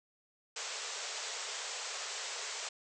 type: band-pass noise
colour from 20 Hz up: white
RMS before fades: -41 dBFS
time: 0.56-2.69 s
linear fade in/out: 5 ms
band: 400 to 7900 Hz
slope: 96 dB/octave
effects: none